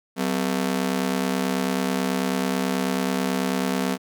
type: ring-modulated tone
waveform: sawtooth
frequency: 222.3 Hz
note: A3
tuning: 18 cents sharp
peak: -15 dBFS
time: 0.16-3.98 s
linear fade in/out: 50 ms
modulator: 34.6 Hz
effects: none